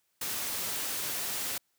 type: noise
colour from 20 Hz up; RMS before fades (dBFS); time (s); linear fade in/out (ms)
white; -34; 0.21-1.58; 5
effects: white hiss -75 dBFS RMS until 1.78 s + high-pass 80 Hz 12 dB/octave